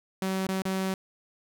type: tone with dropouts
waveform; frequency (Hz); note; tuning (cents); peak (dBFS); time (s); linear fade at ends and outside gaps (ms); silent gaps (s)
sawtooth; 190; F#3; +46; -23; 0.22-0.94; 2; 0.469-0.488 / 0.621-0.653
effects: none